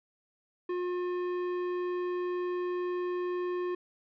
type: tone with tanh clipping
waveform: sine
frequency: 357.8 Hz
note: F4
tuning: 42 cents sharp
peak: -32 dBFS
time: 0.69-3.75 s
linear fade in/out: 5 ms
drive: 13 dB
effects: none